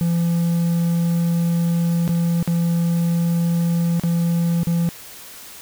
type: tone with dropouts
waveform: triangle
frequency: 169.6 Hz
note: E3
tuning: 50 cents sharp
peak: -14 dBFS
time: 0.01-4.89 s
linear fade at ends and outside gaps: 0 ms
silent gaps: 2.078-2.091 / 2.427-2.476 / 3.997-4.036 / 4.633-4.671 s
effects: white hiss -39 dBFS RMS until 5.61 s